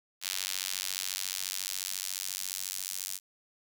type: tone with high-pass filter sweep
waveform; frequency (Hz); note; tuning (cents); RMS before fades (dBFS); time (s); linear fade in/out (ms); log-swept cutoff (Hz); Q
sawtooth; 94.2; F#2; +32; -36; 0.21-3.2; 50; 3700 to 6600; 0.87
effects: none